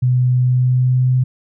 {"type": "tone with pitch glide", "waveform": "sine", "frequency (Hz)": [125.7, 127.75], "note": ["B2", "C3"], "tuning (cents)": [31, -41], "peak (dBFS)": -11, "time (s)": [0.02, 1.24], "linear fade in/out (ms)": 10, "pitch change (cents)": 28, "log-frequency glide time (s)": [0.4, 1.13], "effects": []}